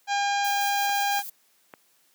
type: harmonic tone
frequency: 806 Hz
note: G5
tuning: 48 cents sharp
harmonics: 1 / 2 / 3 / 4 / 5 / 6 / 7 / 8 / 9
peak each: -24 / -30 / -34 / -36 / -38 / -40 / -41 / -42 / -43 dBFS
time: 0.07-1.23 s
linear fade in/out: 50 ms
type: noise with tremolo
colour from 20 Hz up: violet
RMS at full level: -34 dBFS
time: 0.44-1.3 s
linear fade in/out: 10 ms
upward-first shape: square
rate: 5.9 Hz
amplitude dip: 35%
type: clicks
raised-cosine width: 0.5 ms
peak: -26 dBFS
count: 3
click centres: 0.894 / 1.192 / 1.738 s
effects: white hiss -64 dBFS RMS until 2.14 s + high-pass 200 Hz 12 dB/octave